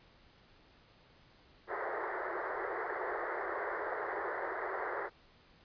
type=band-pass noise; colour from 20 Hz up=pink; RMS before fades=-38 dBFS; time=1.67-5.1 s; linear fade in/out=50 ms; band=350 to 2000 Hz; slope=96 dB/octave; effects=pink hiss -63 dBFS RMS until 5.64 s + resampled to 11025 Hz